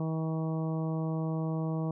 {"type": "harmonic tone", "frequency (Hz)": 160, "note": "D#3", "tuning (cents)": 49, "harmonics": [1, 2, 3, 4, 5, 6, 7], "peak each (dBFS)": [-30, -37, -41, -42, -47, -48, -48], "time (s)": [0, 1.91], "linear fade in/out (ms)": 2, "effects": []}